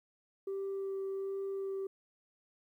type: tone with vibrato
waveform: sine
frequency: 389.6 Hz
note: G4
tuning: 11 cents flat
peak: -33 dBFS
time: 0.47-1.87 s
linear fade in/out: 5 ms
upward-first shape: sine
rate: 1.3 Hz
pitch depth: 8 cents each way
effects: tanh soft clip ceiling -33 dBFS + 12-bit